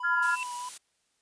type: tone with vibrato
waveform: triangle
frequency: 987.8 Hz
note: B5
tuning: in tune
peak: -33 dBFS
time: 0-0.69 s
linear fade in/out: 5 ms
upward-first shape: triangle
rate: 3.2 Hz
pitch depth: 28 cents each way
type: chord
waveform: sine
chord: F diminished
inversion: second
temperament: just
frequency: 1005.8 / 1396.9 / 1676.3 Hz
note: Cb6 / F6 / Ab6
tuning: +31 / 0 / +16 cents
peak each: -30 / -25 / -31 dBFS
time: 0.03-0.36 s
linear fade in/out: 20 ms
type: tone with exponential growth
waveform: triangle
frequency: 2683 Hz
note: E7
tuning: 30 cents sharp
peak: -28 dBFS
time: 0.13-0.43 s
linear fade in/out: 0 ms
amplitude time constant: 64 ms
type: noise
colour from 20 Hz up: blue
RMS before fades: -39 dBFS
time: 0.22-0.78 s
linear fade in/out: 10 ms
effects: white hiss -73 dBFS RMS until 1.21 s + resampled to 22050 Hz